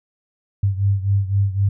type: beating tone pair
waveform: sine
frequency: 98 / 101.9 Hz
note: G2 / G#2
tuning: 0 / -32 cents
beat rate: 3.9 Hz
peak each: -17 / -21 dBFS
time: 0.63-1.69 s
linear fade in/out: 5 ms
effects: none